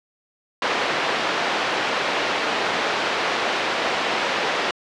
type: band-pass noise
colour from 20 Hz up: pink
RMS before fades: -23 dBFS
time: 0.62-4.71 s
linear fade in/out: 2 ms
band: 460 to 3700 Hz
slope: 12 dB/octave
effects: low-pass 6000 Hz 12 dB/octave